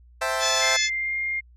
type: chord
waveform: 20% pulse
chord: A minor seventh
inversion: first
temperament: equal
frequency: 523.3 / 659.3 / 784 / 880 Hz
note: C5 / E5 / G5 / A5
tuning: 0 / 0 / 0 / 0 cents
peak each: -24 / -22 / -27 / -27 dBFS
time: 0.21-0.77 s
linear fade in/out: 10 ms
type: harmonic tone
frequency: 866 Hz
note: A5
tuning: 28 cents flat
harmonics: 2 / 3 / 4 / 5 / 6 / 7 / 8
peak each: -32 / -34 / -27 / -33 / -28 / -30 / -29 dBFS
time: 0.39-0.9 s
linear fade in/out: 50 ms
type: tone with pitch glide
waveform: sine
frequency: 2093 to 2119 Hz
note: C7 to C7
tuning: 0 to +21 cents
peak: -24 dBFS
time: 0.61-1.41 s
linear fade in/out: 20 ms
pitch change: +21 cents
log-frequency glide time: 0.92-1.15 s
effects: added 60 Hz sine -49 dBFS peak until 1.56 s + low-pass 11000 Hz 12 dB/octave